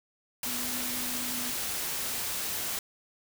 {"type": "tone in noise", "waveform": "sine", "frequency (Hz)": 246.9, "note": "B3", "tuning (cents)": 0, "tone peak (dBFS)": -40, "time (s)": [0.46, 1.51], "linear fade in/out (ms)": 2, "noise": "white", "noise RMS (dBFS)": -33, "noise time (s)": [0.43, 2.79], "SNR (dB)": -10, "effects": []}